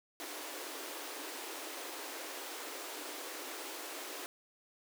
pink high-pass noise, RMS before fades -44 dBFS, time 0.2-4.26 s, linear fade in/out 0 ms, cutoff 280 Hz, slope 96 dB/octave, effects none

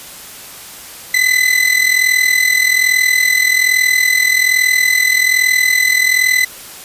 40% pulse tone with amplitude modulation, 2016 Hz, B6, 35 cents sharp, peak -6 dBFS, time 1.14-6.45 s, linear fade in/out 5 ms, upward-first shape sine, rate 41.2 Hz, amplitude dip 70%, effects white hiss -33 dBFS RMS until 6.84 s + resampled to 32000 Hz

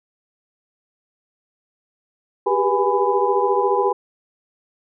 sine tone cluster, 388.1 / 402.3 / 487.5 / 828 / 998 Hz, G4 / G4 / B4 / G#5 / B5, -17 / +45 / -23 / -5 / +18 cents, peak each -22 dBFS, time 2.46-3.93 s, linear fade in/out 10 ms, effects none

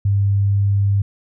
sine tone, 99.9 Hz, G2, 33 cents sharp, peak -13 dBFS, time 0.05-1.02 s, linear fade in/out 5 ms, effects none

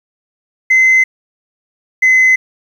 sine tone pair in turn, 2055 / 2040 Hz, C7 / C7, -32 / -44 cents, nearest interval unison, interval 12 cents, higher first, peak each -4 dBFS, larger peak neither, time 0.7-1.04 / 2.02-2.36 s, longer neither, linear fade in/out 10 ms, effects tanh soft clip ceiling -4 dBFS + 7-bit

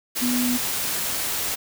sine tone in noise, 246.9 Hz, B3, in tune, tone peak -21 dBFS, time 0.21-0.58 s, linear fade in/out 20 ms, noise white, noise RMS -26 dBFS, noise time 0.15-1.56 s, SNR +2 dB, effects none

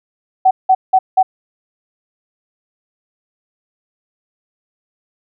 sine tone bursts, 755 Hz, F#5, 35 cents sharp, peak -6 dBFS, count 4, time 0.45-1.23 s, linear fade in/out 10 ms, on 60 ms, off 180 ms, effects none

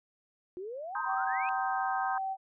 sine exponential sweep, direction up, 349.2 to 2608 Hz, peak -37 dBFS, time 0.57-1.49 s, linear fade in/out 0 ms
sine chord, C minor seventh, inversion third, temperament just, 941.9 / 1046.5 / 1255.8 / 1569.8 Hz, Bb5 / C6 / Eb6 / G6, +18 / 0 / +16 / +2 cents, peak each -37 dBFS, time 0.95-2.18 s, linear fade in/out 2 ms
sine tone, 769 Hz, G5, 33 cents flat, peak -31 dBFS, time 1.05-2.37 s, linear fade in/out 50 ms
effects none

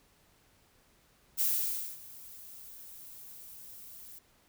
violet noise with ADSR envelope, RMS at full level -28 dBFS, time 1.37-4.19 s, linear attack 37 ms, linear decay 560 ms, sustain -21 dB, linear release 7 ms, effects pink hiss -66 dBFS RMS until 4.48 s

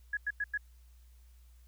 sine tone bursts, 1676 Hz, G#6, 15 cents sharp, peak -30 dBFS, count 4, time 0.13-0.576 s, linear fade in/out 5 ms, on 41 ms, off 94 ms, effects added 60 Hz sine -55 dBFS peak until 1.67 s + white hiss -71 dBFS RMS until 1.67 s

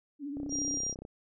sine tone with vibrato, 285.3 Hz, C#4, 50 cents sharp, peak -35 dBFS, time 0.19-0.8 s, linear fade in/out 50 ms, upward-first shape sine, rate 15 Hz, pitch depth 69 cents each way
click train, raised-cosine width 2 ms, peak -30 dBFS, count 23, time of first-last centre 0.37-1.051 s, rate 32.3 Hz
sine tone, 5700 Hz, F8, 34 cents sharp, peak -31 dBFS, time 0.49-0.95 s, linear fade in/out 50 ms
effects none

